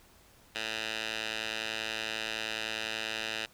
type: tone with band-pass filter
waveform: 10% pulse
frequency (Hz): 110.4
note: A2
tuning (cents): +6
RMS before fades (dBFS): -36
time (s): 0.55-3.46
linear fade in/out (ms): 5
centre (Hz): 3000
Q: 1.6
effects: pink hiss -60 dBFS RMS until 3.53 s